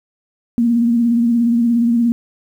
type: tone with vibrato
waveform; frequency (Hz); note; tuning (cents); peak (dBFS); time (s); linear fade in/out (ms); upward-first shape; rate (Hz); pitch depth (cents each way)
sine; 235; A#3; +14; -11; 0.58-2.12; 0; sine; 17; 43
effects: 8-bit